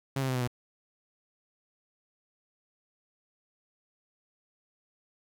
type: tone with pitch steps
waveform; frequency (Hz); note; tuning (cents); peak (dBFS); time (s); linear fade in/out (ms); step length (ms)
sawtooth; 136.1 / 132.53 / 129.06 / 125.67 / 122.38; C#3 / C3 / C3 / B2 / B2; -31 / +23 / -23 / +31 / -15; -24; 0.16-0.475; 5; 63
effects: 11-bit